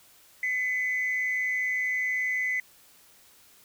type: tone pair together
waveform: sine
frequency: 2012 / 2211 Hz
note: B6 / C#7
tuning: +32 / -5 cents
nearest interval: major second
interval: 163 cents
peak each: -25 / -32 dBFS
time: 0.43-2.6 s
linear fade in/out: 2 ms
effects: tanh soft clip ceiling -20 dBFS + white hiss -57 dBFS RMS until 3.64 s